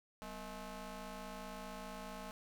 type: ring-modulated tone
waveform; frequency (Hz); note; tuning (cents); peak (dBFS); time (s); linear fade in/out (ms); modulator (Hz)
15% pulse; 219.8; A3; -2; -36; 0.22-2.31; 0; 412
effects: none